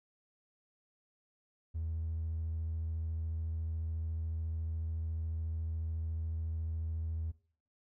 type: tone with vibrato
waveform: triangle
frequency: 80.7 Hz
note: E2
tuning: 36 cents flat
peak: -31 dBFS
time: 1.74-7.32 s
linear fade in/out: 20 ms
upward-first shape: square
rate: 14 Hz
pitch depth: 10 cents each way
effects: noise-tail reverb RT60 0.5 s tail -21 dB re dry + tanh soft clip ceiling -30 dBFS